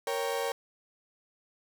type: chord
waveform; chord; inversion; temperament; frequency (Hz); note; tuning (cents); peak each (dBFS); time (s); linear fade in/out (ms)
35% pulse; G diminished; first; equal; 466.2 / 554.4 / 784; Bb4 / Db5 / G5; 0 / 0 / 0; -31 / -32 / -35; 0.07-0.52; 2
effects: none